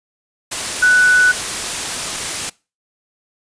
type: tone in noise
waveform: sine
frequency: 1486 Hz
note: F#6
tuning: 7 cents sharp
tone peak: -8 dBFS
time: 0.82-1.32 s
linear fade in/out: 10 ms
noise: white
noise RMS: -22 dBFS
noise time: 0.51-2.5 s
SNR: +11 dB
effects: noise-tail reverb RT60 0.3 s tail -23 dB re dry + resampled to 22050 Hz